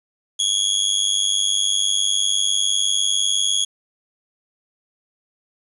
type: tone with amplitude modulation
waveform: 25% pulse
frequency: 3322 Hz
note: G#7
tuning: in tune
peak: -10 dBFS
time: 0.39-3.65 s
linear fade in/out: 10 ms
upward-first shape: sine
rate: 99.9 Hz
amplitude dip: 90%
effects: resampled to 32000 Hz + 8-bit